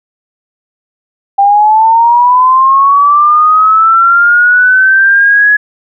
sine linear sweep, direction up, 790 to 1691 Hz, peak -3 dBFS, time 1.38-5.57 s, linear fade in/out 10 ms, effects none

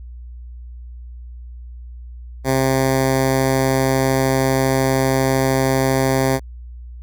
10% pulse tone with notch filter, 132.8 Hz, C3, 26 cents sharp, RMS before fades -17 dBFS, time 2.44-6.4 s, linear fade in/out 50 ms, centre 3000 Hz, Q 1.8, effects added 60 Hz sine -32 dBFS peak until 7.02 s

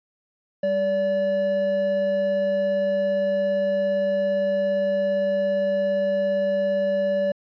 triangle tone pair together, 197.7 / 575.6 Hz, G3 / D5, +15 / -35 cents, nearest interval octave + perfect fifth, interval 1850 cents, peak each -28 / -18 dBFS, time 0.63-7.32 s, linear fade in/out 5 ms, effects resampled to 11025 Hz

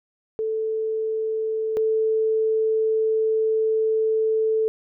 sine tone pair in turn, 440 / 440 Hz, A4 / A4, 0 / 0 cents, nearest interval unison, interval 0 cents, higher neither, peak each -22 / -18 dBFS, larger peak second, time 0.39-1.77 / 1.77-4.68 s, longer second, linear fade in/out 0 ms, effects none

